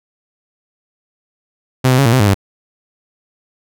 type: tone with pitch steps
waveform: sawtooth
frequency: 129.1 / 127.9 / 138.4 / 115.3 / 129.9 / 103 / 98.5 Hz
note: C3 / C3 / C#3 / A#2 / C3 / G#2 / G2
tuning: -23 / -39 / -2 / -19 / -12 / -14 / +9 cents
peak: -5 dBFS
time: 1.84-2.344 s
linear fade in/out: 10 ms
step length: 72 ms
effects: none